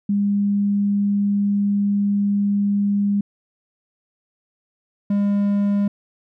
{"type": "tone pair in turn", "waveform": ["sine", "triangle"], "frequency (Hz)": [202.3, 202.3], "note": ["G#3", "G#3"], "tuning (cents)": [-45, -45], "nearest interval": "unison", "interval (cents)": 0, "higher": "neither", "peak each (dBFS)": [-16, -14], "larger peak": "second", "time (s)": [[0.09, 3.21], [5.1, 5.88]], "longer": "first", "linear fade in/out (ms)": 5, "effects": []}